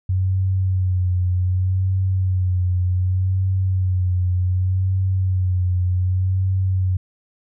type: tone with vibrato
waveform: sine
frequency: 92.5 Hz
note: F#2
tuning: in tune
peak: -16 dBFS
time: 0.09-6.97 s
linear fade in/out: 5 ms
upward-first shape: sine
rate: 0.66 Hz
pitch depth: 40 cents each way
effects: none